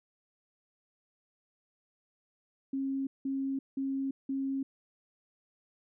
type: tone bursts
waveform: sine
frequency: 270.6 Hz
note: C#4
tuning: 42 cents flat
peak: -30 dBFS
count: 4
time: 2.73-4.63 s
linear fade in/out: 5 ms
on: 340 ms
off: 180 ms
effects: none

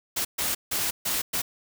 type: noise bursts at uneven times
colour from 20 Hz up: white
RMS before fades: -27 dBFS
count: 5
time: 0.16-0.25 / 0.38-0.55 / 0.71-0.91 / 1.05-1.22 / 1.33-1.42 s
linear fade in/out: 10 ms
effects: none

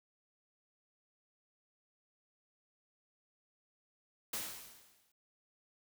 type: noise with exponential decay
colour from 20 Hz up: white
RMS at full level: -37 dBFS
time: 4.33-5.12 s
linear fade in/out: 5 ms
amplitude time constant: 170 ms
effects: none

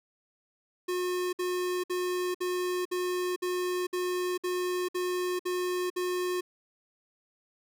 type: tone bursts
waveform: square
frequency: 361.1 Hz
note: F#4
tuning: 42 cents flat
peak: -29 dBFS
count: 11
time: 0.88-6.41 s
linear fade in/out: 10 ms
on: 450 ms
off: 58 ms
effects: none

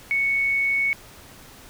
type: tone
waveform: sine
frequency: 2217 Hz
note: C#7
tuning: in tune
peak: -19 dBFS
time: 0.11-0.93 s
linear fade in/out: 0 ms
effects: pink hiss -46 dBFS RMS until 1.69 s

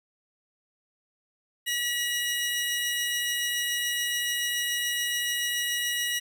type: tone pair together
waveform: sawtooth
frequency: 1931 / 2893 Hz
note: B6 / F#7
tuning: -39 / -40 cents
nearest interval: perfect fifth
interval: 699 cents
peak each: -26 / -26 dBFS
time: 1.66-6.2 s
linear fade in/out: 20 ms
effects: none

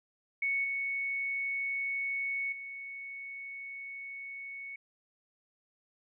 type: tone with level steps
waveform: sine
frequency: 2217 Hz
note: C#7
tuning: in tune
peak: -28 / -31 / -40 dBFS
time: 0.42-4.76 s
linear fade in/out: 5 ms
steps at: 0.64 / 2.52 s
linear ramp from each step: 5 ms
effects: none

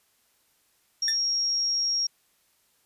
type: tone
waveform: sine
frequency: 5588 Hz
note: F8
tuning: in tune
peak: -23 dBFS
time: 1.02-2.07 s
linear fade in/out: 5 ms
type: tone with exponential decay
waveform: 30% pulse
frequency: 1787 Hz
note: A6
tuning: 26 cents sharp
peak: -22 dBFS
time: 1.08-1.18 s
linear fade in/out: 2 ms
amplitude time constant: 21 ms
effects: white hiss -67 dBFS RMS until 2.85 s + resampled to 32000 Hz

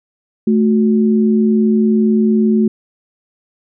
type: tone pair together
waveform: sine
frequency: 218.1 / 366.8 Hz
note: A3 / F#4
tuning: -15 / -15 cents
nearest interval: major sixth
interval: 900 cents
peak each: -10 / -17 dBFS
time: 0.47-2.68 s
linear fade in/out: 5 ms
effects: none

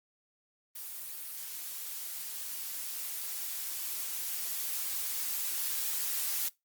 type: noise with level ramp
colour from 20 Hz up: blue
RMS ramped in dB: -42 to -32 dBFS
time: 0.75-6.49 s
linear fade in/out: 10 ms
effects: noise-tail reverb RT60 0.2 s tail -23 dB re dry + Opus 32 kbps

